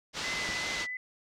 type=low-pass noise; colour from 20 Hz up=white; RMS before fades=-36 dBFS; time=0.13-0.87 s; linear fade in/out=50 ms; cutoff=5700 Hz; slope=24 dB/octave
type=tone with vibrato; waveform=sine; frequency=2020 Hz; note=B6; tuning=39 cents sharp; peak=-34 dBFS; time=0.24-0.97 s; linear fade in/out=2 ms; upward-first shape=triangle; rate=2.8 Hz; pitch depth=32 cents each way
type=clicks; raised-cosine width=2 ms; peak=-28 dBFS; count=2; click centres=0.49 / 0.5 s
effects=none